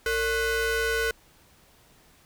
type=ring-modulated tone; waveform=40% pulse; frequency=514 Hz; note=C5; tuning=31 cents flat; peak=-20 dBFS; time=0.06-1.11 s; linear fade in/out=2 ms; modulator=969 Hz; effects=pink hiss -58 dBFS RMS until 2.25 s

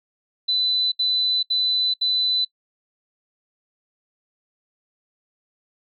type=tone bursts; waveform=sine; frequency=4003 Hz; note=B7; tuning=23 cents sharp; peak=-18 dBFS; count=4; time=0.48-2.45 s; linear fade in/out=10 ms; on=440 ms; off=70 ms; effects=noise-tail reverb RT60 0.1 s tail -24 dB re dry

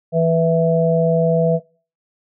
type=harmonic tone; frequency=164.81 Hz; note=E3; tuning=in tune; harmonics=1 / 3 / 4; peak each=-17 / -17 / -17 dBFS; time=0.12-1.6 s; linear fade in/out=50 ms; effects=noise-tail reverb RT60 0.4 s tail -23 dB re dry

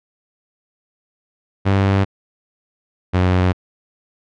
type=tone pair in turn; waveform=sawtooth; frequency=97.8 / 91.38 Hz; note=G2 / F#2; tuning=-4 / -21 cents; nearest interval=minor second; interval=117 cents; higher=first; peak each=-9 dBFS; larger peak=neither; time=1.65-2.05 / 3.13-3.53 s; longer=neither; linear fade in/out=20 ms; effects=low-pass 3000 Hz 12 dB/octave

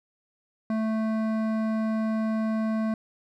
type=tone with hard clipping; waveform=triangle; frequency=220 Hz; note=A3; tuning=in tune; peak=-26 dBFS; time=0.7-2.94 s; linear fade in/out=2 ms; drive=17 dB; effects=none

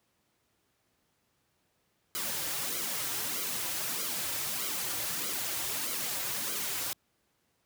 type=noise with flanger; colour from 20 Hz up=white; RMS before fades=-34 dBFS; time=2.15-6.93 s; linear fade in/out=0 ms; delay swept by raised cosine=1.1 to 4.8 ms; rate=1.6 Hz; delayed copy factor=-0.75; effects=pink hiss -74 dBFS RMS until 7.65 s + high-pass 80 Hz 12 dB/octave

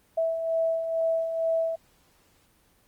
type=beating tone pair; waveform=sine; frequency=653 / 655.2 Hz; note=E5 / E5; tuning=-17 / -11 cents; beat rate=2.2 Hz; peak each=-33 / -24 dBFS; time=0.17-1.76 s; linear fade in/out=10 ms; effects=pink hiss -63 dBFS RMS until 2.87 s + Opus 24 kbps

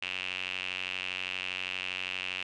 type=tone with band-pass filter; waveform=sawtooth; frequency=92.5 Hz; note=F#2; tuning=in tune; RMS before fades=-36 dBFS; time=0.02-2.43 s; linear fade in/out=5 ms; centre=2700 Hz; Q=7; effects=resampled to 22050 Hz

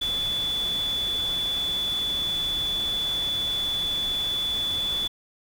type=tone in noise; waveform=sine; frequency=3457 Hz; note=A7; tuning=31 cents flat; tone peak=-24 dBFS; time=0.01-5.08 s; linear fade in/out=10 ms; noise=pink; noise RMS=-38 dBFS; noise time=0.01-5.08 s; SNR=+11 dB; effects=none

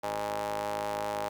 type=ring-modulated tone; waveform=sawtooth; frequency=105.9 Hz; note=G#2; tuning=34 cents sharp; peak=-24 dBFS; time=0.03-1.29 s; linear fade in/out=10 ms; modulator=716 Hz; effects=high-pass 60 Hz 12 dB/octave + 10-bit

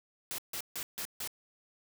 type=noise bursts; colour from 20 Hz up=white; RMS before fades=-38 dBFS; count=5; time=0.31-1.275 s; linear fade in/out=0 ms; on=73 ms; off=150 ms; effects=none

